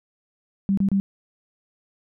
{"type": "tone bursts", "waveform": "sine", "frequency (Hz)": 196, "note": "G3", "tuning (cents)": 0, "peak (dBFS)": -17, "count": 3, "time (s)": [0.69, 1], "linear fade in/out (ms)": 0, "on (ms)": 84, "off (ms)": 29, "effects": []}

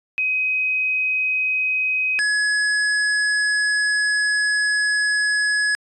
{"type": "tone pair in turn", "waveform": ["sine", "square"], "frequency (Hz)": [2523, 1688.8], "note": ["D#7", "G#6"], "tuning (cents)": [23, 29], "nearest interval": "perfect fifth", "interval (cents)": 694, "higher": "first", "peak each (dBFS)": -18, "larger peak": "neither", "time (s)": [[0.18, 2.19], [2.19, 5.75]], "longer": "second", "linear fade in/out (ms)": 0, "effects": ["resampled to 24000 Hz"]}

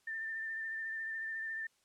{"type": "tone with vibrato", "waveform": "sine", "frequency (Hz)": 1790, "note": "A6", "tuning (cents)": 29, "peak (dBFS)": -37, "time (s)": [0.07, 1.67], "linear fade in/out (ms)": 5, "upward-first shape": "sine", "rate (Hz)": 14, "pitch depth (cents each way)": 21, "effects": ["white hiss -73 dBFS RMS until 1.84 s", "low-pass 9000 Hz 12 dB/octave"]}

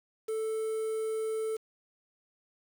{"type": "tone with quantisation", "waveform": "triangle", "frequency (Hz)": 440, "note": "A4", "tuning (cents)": 0, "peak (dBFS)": -28, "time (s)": [0.28, 1.57], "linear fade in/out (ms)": 10, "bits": 8, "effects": []}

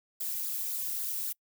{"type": "noise with flanger", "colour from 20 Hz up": "violet", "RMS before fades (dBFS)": -34, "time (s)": [0.2, 1.33], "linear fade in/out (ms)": 10, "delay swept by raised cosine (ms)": [0.33, 2.43], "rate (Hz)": 3.7, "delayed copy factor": -0.65, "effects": ["noise-tail reverb RT60 0.1 s tail -26 dB re dry"]}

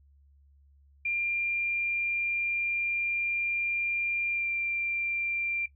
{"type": "tone with pitch glide", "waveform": "sine", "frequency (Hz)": [2390, 2371], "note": ["D7", "D7"], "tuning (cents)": [30, 16], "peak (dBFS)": -27, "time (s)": [1.05, 5.66], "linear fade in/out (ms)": 5, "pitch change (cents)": -14, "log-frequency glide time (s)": [4.31, 4.48], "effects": ["noise-tail reverb RT60 0.1 s tail -18 dB re dry", "added 70 Hz sine -57 dBFS peak until 5.75 s"]}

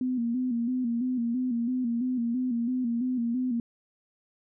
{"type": "tone with vibrato", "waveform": "sine", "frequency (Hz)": 243.8, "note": "B3", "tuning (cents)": -22, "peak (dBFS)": -25, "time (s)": [0.01, 3.6], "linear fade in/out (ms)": 2, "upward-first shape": "square", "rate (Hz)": 3, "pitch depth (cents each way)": 72, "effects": []}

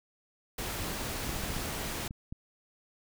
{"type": "noise", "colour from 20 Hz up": "pink", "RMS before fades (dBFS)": -36, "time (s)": [0.58, 2.08], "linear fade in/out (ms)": 5}
{"type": "clicks", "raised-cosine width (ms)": 5, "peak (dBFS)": -27, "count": 7, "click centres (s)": [1.293, 1.362, 1.438, 1.504, 1.566, 2.109, 2.325]}
{"effects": []}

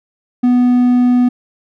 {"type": "tone", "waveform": "triangle", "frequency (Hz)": 246.9, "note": "B3", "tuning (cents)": 0, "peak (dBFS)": -6, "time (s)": [0.43, 1.29], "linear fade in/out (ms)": 10, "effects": []}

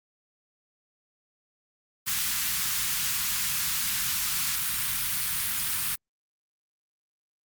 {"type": "band-stop noise", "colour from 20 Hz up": "white", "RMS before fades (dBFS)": -28, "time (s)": [2.06, 5.96], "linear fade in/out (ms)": 20, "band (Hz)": [200, 1100], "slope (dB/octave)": 24, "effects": ["Opus 48 kbps"]}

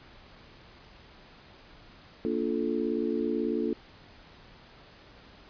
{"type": "chord", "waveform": "sine", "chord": "Bb major seventh", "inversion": "none", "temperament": "just", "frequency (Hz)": [233.1, 291.4, 349.6, 437], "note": ["Bb3", "D4", "F4", "A4"], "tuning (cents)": [0, -13, 2, -12], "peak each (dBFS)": -32, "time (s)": [2.25, 3.73], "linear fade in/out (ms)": 0, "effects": ["pink hiss -53 dBFS RMS until 5.49 s", "resampled to 11025 Hz"]}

